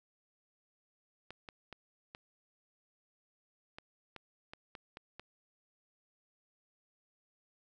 clicks, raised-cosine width 0.3 ms, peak -30 dBFS, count 10, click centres 1.306 / 1.488 / 1.727 / 2.149 / 3.785 / 4.163 / 4.535 / 4.752 / 4.971 / 5.196 s, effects none

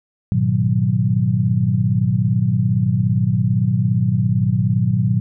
sine chord, G# minor seventh, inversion none, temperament equal with one note detuned, 103.83 / 121.35 / 155.56 / 185 Hz, G#2 / B2 / D#3 / F#3, 0 / -30 / 0 / 0 cents, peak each -21 / -17 / -23 / -20 dBFS, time 0.32-5.2 s, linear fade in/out 0 ms, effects none

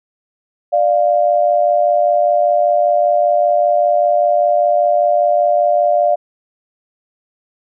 sine tone pair together, 593.4 / 698.5 Hz, D5 / F5, +18 / 0 cents, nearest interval minor third, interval 282 cents, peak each -13 dBFS, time 0.72-6.16 s, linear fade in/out 20 ms, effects none

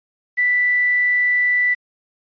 sine tone with quantisation, 1975.5 Hz, B6, in tune, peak -14 dBFS, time 0.37-1.75 s, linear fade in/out 20 ms, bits 7, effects resampled to 11025 Hz

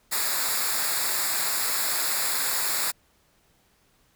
white noise with comb filter, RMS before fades -26 dBFS, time 0.11-2.92 s, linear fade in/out 20 ms, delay 0.33 ms, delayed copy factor -0.75, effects pink hiss -64 dBFS RMS until 4.15 s

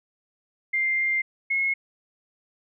sine tone pair in turn, 2101 / 2170 Hz, C7 / C#7, +7 / -37 cents, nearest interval minor second, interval 56 cents, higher second, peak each -21 dBFS, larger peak neither, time 0.73-1.22 / 1.5-1.74 s, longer first, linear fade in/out 10 ms, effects none

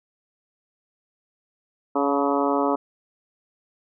harmonic tone with a mistuned harmonic, 140.9 Hz, C#3, 29 cents sharp, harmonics 2 / 3 / 4 / 5 / 6 / 7 / 8 / 9, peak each -24 / -26 / -27 / -28 / -29 / -29 / -30 / -31 dBFS, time 1.95-2.76 s, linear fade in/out 10 ms, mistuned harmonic 6, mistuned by +45 cents, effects none

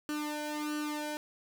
sawtooth tone with flanger, 299.7 Hz, D4, 35 cents sharp, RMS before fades -36 dBFS, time 0.09-1.17 s, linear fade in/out 0 ms, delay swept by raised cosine 0.68 to 1.28 ms, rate 1.5 Hz, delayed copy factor +0.85, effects none

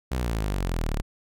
sawtooth exponential sweep, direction down, 65.7 to 34.74 Hz, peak -21 dBFS, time 0.11-1.02 s, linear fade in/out 10 ms, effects none

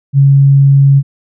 sine tone, 138.59 Hz, C#3, in tune, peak -3 dBFS, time 0.13-1.03 s, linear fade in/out 50 ms, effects none

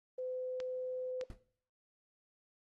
sine tone, 509 Hz, C5, 48 cents flat, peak -37 dBFS, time 0.18-1.24 s, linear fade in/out 5 ms
clicks, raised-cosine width 0.2 ms, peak -28 dBFS, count 2, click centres 0.602 / 1.212 s
brown noise with exponential decay, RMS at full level -42 dBFS, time 1.3-1.41 s, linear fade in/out 2 ms, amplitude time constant 23 ms
effects noise-tail reverb RT60 0.6 s tail -19 dB re dry + Opus 24 kbps

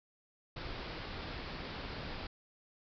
pink low-pass noise, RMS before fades -43 dBFS, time 0.56-2.27 s, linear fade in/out 5 ms, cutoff 5100 Hz, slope 96 dB/octave, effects none

